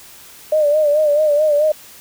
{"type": "tone with vibrato", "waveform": "sine", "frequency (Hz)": 600, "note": "D5", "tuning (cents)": 37, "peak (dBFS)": -11, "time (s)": [0.52, 1.72], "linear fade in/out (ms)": 5, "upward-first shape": "sine", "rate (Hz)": 4.6, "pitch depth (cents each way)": 66, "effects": ["white hiss -41 dBFS RMS until 2 s"]}